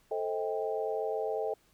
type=chord; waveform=sine; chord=A half-diminished seventh; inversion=none; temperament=just; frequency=440 / 528 / 633.6 / 792 Hz; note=A4 / C5 / Eb5 / G5; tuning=0 / +16 / +31 / +18 cents; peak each=-33 / -38 / -36 / -38 dBFS; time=0.11-1.54 s; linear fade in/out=5 ms; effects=pink hiss -67 dBFS RMS until 1.73 s